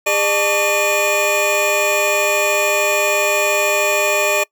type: tone cluster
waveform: square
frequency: 405.9 / 603 / 880 / 1144 / 2441 Hz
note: G#4 / D5 / A5 / D6 / D#7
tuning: -40 / +46 / 0 / -46 / -34 cents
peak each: -25 / -19 / -27 / -25 / -18 dBFS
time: 0.06-4.44 s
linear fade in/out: 10 ms
effects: noise-tail reverb RT60 0.1 s tail -23 dB re dry